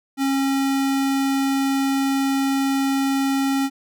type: tone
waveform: square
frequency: 272.2 Hz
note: C#4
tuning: 31 cents flat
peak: -19 dBFS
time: 0.17-3.7 s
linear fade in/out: 50 ms
effects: none